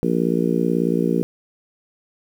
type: harmonic tone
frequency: 58.27 Hz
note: A#1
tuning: in tune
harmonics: 3 / 4 / 5 / 6 / 7 / 8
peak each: -22 / -23 / -24 / -25 / -25 / -26 dBFS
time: 0.03-1.23 s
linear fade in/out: 0 ms
effects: 8-bit